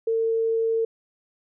sine tone, 452 Hz, A4, 47 cents sharp, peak -20 dBFS, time 0.07-0.85 s, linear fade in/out 5 ms, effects none

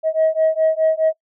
sine beating tone pair, 634 / 638.8 Hz, D#5 / D#5, +32 / +45 cents, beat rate 4.8 Hz, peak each -16 dBFS, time 0.03-1.13 s, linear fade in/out 50 ms, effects noise-tail reverb RT60 0.1 s tail -21 dB re dry + tanh soft clip ceiling -9 dBFS

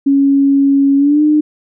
sine tone with pitch glide, 277.2 to 302.3 Hz, C#4 to D#4, 0 to -50 cents, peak -7 dBFS, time 0.06-1.41 s, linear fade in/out 10 ms, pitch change +150 cents, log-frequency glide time 0.97-1.22 s, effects none

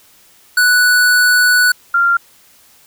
square / sine tone pair in turn, 1480 / 1388.2 Hz, F#6 / F6, 0 / -11 cents, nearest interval minor second, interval 111 cents, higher first, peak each -9 dBFS, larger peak neither, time 0.57-1.72 / 1.94-2.17 s, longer first, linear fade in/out 5 ms, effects white hiss -48 dBFS RMS until 2.86 s

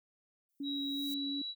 violet noise with exponential growth, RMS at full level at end -44 dBFS, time 0.49-1.14 s, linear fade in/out 0 ms, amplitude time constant 140 ms
sine tone with vibrato, 280 Hz, C#4, 18 cents sharp, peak -36 dBFS, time 0.6-1.42 s, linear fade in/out 5 ms, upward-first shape square, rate 2.7 Hz, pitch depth 8 cents each way
sine tone with pitch glide, 3858 to 3914 Hz, B7 to B7, -41 to -16 cents, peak -37 dBFS, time 0.63-1.55 s, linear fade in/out 50 ms, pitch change +25 cents, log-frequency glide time 1.01-1.13 s
effects none

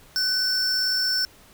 square tone pair together, 1509 / 5381 Hz, F#6 / E8, +34 / +35 cents, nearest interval octave + minor seventh, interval 2201 cents, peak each -30 / -22 dBFS, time 0.16-1.25 s, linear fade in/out 0 ms, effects pink hiss -52 dBFS RMS until 1.53 s

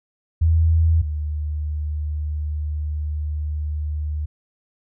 sine tone pair in turn, 81.3 / 75.41 Hz, E2 / D2, -23 / +46 cents, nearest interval minor second, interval 131 cents, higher first, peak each -13 / -22 dBFS, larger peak first, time 0.41-1.02 / 1.02-4.26 s, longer second, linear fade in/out 10 ms, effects none

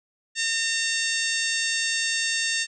harmonic tone, 910 Hz, A#5, 42 cents flat, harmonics 2 / 3 / 4 / 5 / 6 / 7 / 8 / 9, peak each -28 / -30 / -31 / -32 / -33 / -33 / -34 / -35 dBFS, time 0.35-2.67 s, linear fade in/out 50 ms, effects none

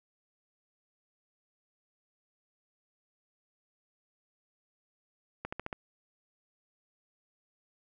accelerating click train, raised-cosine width 0.5 ms, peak -21 dBFS, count 5, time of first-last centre 5.45-5.728 s, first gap 75 ms, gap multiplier 0.95, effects none

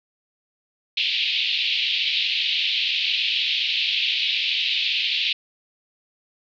pink band-pass noise, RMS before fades -23 dBFS, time 0.97-5.33 s, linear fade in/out 5 ms, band 2500 to 4100 Hz, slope 48 dB/octave, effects none

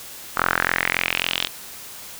sawtooth tone with band-pass filter sweep, 43.65 Hz, F1, in tune, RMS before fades -23 dBFS, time 0.36-1.48 s, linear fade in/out 20 ms, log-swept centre 1300 to 3500 Hz, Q 4, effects white hiss -38 dBFS RMS until 2.19 s

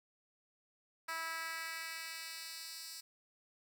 10% pulse tone with high-pass filter sweep, 326.1 Hz, E4, 19 cents flat, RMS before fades -44 dBFS, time 1.08-3.01 s, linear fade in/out 10 ms, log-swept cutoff 1200 to 5200 Hz, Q 1.2, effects 11-bit

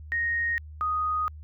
sine tone pair in turn, 1864.7 / 1244.5 Hz, A#6 / D#6, 0 / 0 cents, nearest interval perfect fifth, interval 700 cents, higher first, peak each -24 dBFS, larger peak neither, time 0.12-0.58 / 0.81-1.28 s, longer second, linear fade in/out 0 ms, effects added 76 Hz sine -40 dBFS peak until 1.43 s

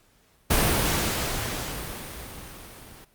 pink noise with level ramp, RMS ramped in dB -20 to -47 dBFS, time 0.5-3.05 s, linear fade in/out 10 ms, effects pink hiss -62 dBFS RMS until 3.14 s + Opus 48 kbps

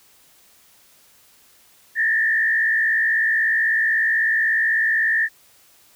sine tone with frequency modulation, 1800 Hz, A6, 39 cents sharp, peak -16 dBFS, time 1.95-5.29 s, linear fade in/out 50 ms, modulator 58.1 Hz, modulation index 1.2, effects white hiss -54 dBFS RMS until 5.95 s

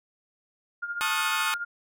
sine tone with tremolo, 1410 Hz, F6, 16 cents sharp, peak -27 dBFS, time 0.82-1.65 s, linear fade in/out 10 ms, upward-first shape triangle, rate 14 Hz, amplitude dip 75%
20% pulse chord, D# half-diminished seventh, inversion second, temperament equal with one note detuned, 880 / 1088.4 / 1244.5 / 1480 Hz, A5 / C#6 / D#6 / F#6, 0 / -32 / 0 / 0 cents, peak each -27 / -27 / -24 / -28 dBFS, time 1.01-1.54 s, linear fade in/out 0 ms
effects none

